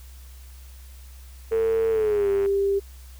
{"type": "tone with pitch glide", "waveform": "sine", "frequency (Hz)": [450.1, 396.4], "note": ["A4", "G4"], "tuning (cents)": [39, 19], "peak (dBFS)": -19, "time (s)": [1.51, 2.8], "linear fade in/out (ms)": 20, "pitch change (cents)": -220, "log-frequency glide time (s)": [1.9, 2.29]}
{"type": "click train", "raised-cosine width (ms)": 0.5, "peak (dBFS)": -23, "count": 95, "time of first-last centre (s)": [1.52, 2.46], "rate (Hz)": 100}
{"effects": ["added 64 Hz sine -41 dBFS peak until 3.19 s", "white hiss -53 dBFS RMS until 3.19 s"]}